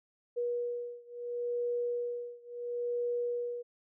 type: beating tone pair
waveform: sine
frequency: 481.4 / 482.13 Hz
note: B4 / B4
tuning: -44 / -42 cents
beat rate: 0.73 Hz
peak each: -35 / -36 dBFS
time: 0.36-3.63 s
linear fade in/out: 20 ms
effects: none